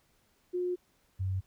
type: tone pair in turn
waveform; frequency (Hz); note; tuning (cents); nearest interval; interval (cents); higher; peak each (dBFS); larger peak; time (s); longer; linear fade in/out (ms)
sine; 358.9 / 94.59; F4 / F#2; +47 / +39; octave + major seventh; 2308; first; -29 / -29; neither; 0.53-0.76 / 1.19-1.41; first; 20
effects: pink hiss -70 dBFS RMS until 1.46 s